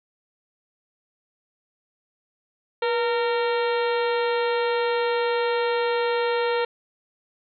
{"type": "harmonic tone with a mistuned harmonic", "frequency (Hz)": 460.2, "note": "A#4", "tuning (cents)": -22, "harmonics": [1, 2, 3, 4, 5, 6, 7, 8, 9], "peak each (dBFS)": [-22, -28, -32, -34, -36, -38, -39, -40, -41], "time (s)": [2.82, 6.65], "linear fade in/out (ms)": 5, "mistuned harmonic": 1, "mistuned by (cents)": 71, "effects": []}